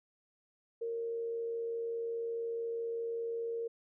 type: tone with frequency modulation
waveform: sine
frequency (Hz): 462.4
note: A#4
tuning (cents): -14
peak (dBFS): -34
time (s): 0.81-3.68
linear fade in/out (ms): 10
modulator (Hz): 85.6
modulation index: 0.2
effects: none